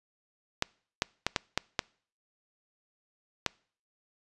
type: clicks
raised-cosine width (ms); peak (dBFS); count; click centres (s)
0.2; -8; 7; 0.624 / 1.021 / 1.266 / 1.362 / 1.576 / 1.792 / 3.463
effects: noise-tail reverb RT60 0.5 s tail -26 dB re dry + resampled to 24000 Hz